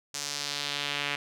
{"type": "tone with band-pass filter sweep", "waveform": "sawtooth", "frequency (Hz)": 143.8, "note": "D3", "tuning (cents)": -36, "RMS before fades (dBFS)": -33, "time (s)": [0.14, 1.16], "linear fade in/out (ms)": 5, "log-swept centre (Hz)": [6300, 2500], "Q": 1.8, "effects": []}